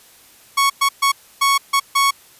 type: tone bursts at uneven times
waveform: sawtooth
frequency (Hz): 1108.7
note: C#6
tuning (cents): 0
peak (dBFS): -9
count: 6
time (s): 0.57-0.7 / 0.81-0.89 / 1.02-1.12 / 1.41-1.58 / 1.73-1.8 / 1.95-2.11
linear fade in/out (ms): 10
effects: white hiss -48 dBFS RMS until 2.39 s + resampled to 32000 Hz